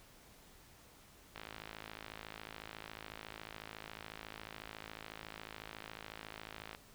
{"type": "click train", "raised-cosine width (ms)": 0.3, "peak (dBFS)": -29, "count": 292, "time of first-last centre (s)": [1.36, 6.749], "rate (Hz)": 54, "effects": ["pink hiss -61 dBFS RMS until 6.94 s"]}